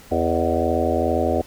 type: harmonic tone with a mistuned harmonic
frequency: 82.41 Hz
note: E2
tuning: in tune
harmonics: 1 / 3 / 4 / 5 / 6 / 7 / 8 / 9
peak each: -26 / -26 / -26 / -26 / -26 / -26 / -26 / -26 dBFS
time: 0.11-1.42 s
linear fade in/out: 10 ms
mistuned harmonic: 8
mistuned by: -80 cents
effects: pink hiss -46 dBFS RMS until 1.46 s